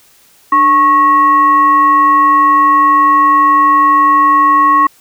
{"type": "tone with frequency modulation", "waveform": "sine", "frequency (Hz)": 1100, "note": "C#6", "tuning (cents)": -14, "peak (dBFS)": -5, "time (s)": [0.52, 4.87], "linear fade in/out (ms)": 5, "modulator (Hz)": 802, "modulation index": 0.41, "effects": ["white hiss -47 dBFS RMS until 5 s"]}